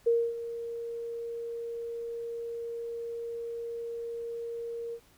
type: tone with ADSR envelope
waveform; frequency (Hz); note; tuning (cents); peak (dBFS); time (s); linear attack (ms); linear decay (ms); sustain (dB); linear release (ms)
sine; 466.2; A#4; 0; -20; 0.06-5; 13; 260; -14; 67
effects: pink hiss -62 dBFS RMS until 5.17 s